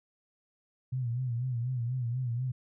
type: tone with vibrato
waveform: sine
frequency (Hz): 123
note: B2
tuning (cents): -7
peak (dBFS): -29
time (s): 0.92-2.52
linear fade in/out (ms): 10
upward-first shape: sine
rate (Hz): 4.1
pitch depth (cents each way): 99
effects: none